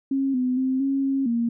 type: tone with pitch steps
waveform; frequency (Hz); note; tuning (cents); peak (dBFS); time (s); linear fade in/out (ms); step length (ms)
sine; 271.2 / 252.7 / 261.2 / 273 / 271.3 / 233.8; C#4 / B3 / C4 / C#4 / C#4 / A#3; -38 / +40 / -3 / -26 / -37 / +5; -20; 0.11-1.49; 5; 230
effects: none